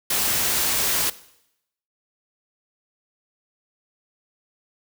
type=noise; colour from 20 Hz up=white; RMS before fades=-22 dBFS; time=0.1-1.1 s; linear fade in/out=5 ms; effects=noise-tail reverb RT60 0.8 s tail -18 dB re dry